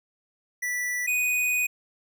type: tone pair in turn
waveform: square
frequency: 1966 / 2485 Hz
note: B6 / D#7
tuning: -8 / -3 cents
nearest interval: major third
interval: 405 cents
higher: second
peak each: -27 / -23 dBFS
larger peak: second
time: 0.62-1.07 / 1.07-1.67 s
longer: second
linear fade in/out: 10 ms
effects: none

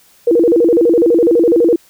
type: tone with vibrato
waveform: sine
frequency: 400 Hz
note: G4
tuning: 35 cents sharp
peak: -7 dBFS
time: 0.27-1.76 s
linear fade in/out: 5 ms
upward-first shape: square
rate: 12 Hz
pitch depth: 300 cents each way
effects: white hiss -49 dBFS RMS until 1.89 s

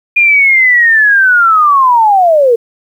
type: linear sweep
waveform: sine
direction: down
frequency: 2437 to 447.2 Hz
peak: -4 dBFS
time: 0.16-2.56 s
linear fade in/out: 10 ms
effects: 7-bit

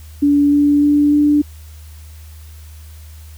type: tone with pitch steps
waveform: sine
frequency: 287.5 / 289.7 / 291.9 / 294.1 Hz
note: D4 / D4 / D4 / D4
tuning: -37 / -24 / -10 / +3 cents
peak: -9 dBFS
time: 0.22-1.42 s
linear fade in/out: 10 ms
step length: 300 ms
effects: added 77 Hz sine -34 dBFS peak until 3.37 s + white hiss -47 dBFS RMS until 3.37 s

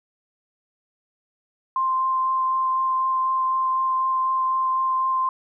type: tone with vibrato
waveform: sine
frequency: 1046.5 Hz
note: C6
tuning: in tune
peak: -19 dBFS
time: 1.76-5.29 s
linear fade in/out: 2 ms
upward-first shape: triangle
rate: 4 Hz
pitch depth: 9 cents each way
effects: none

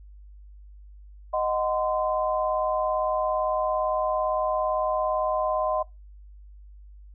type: chord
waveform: sine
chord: C diminished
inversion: first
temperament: equal with one note detuned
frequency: 622.3 / 740 / 1031.5 Hz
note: Eb5 / Gb5 / C6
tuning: 0 / 0 / -25 cents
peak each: -25 / -29 / -28 dBFS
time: 1.33-5.83 s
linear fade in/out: 10 ms
effects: noise-tail reverb RT60 0.2 s tail -21 dB re dry + added 50 Hz sine -44 dBFS peak until 7.14 s

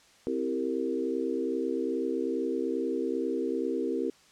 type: chord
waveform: sine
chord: C dominant seventh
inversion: none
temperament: equal with one note detuned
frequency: 261.6 / 329.6 / 392 / 462.1 Hz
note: C4 / E4 / G4 / Bb4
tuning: 0 / 0 / 0 / -15 cents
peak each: -33 dBFS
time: 0.27-4.1 s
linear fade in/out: 0 ms
effects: white hiss -59 dBFS RMS until 4.31 s + low-pass 7000 Hz 12 dB/octave

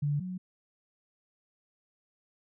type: tone pair in turn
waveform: sine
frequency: 145.4 / 183.6 Hz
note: D3 / F#3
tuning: -17 / -13 cents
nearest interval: major third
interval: 404 cents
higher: second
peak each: -26 / -34 dBFS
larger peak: first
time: 0.02-0.2 / 0.2-0.38 s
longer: neither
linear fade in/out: 10 ms
effects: none

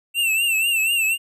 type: tone with vibrato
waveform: square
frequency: 2701 Hz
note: E7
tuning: 42 cents sharp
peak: -18 dBFS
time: 0.14-1.18 s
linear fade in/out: 50 ms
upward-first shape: triangle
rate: 4.1 Hz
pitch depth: 94 cents each way
effects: none

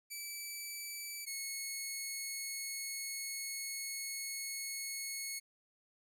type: tone pair in turn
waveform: 10% pulse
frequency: 2310 / 2190 Hz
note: D7 / C#7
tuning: -29 / -22 cents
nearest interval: minor second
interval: 93 cents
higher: first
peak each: -33 / -30 dBFS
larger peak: second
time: 0.1-1.26 / 1.26-5.4 s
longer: second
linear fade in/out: 20 ms
effects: none

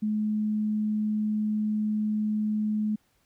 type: tone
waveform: sine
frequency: 213.1 Hz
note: G#3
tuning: 45 cents sharp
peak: -24 dBFS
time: 0.02-2.96 s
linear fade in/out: 10 ms
effects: pink hiss -69 dBFS RMS until 3.25 s

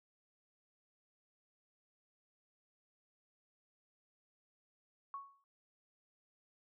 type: tone with exponential decay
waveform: sine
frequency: 1108.7 Hz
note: C#6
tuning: in tune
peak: -39 dBFS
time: 5.14-5.44 s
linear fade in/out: 1 ms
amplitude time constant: 65 ms
effects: none

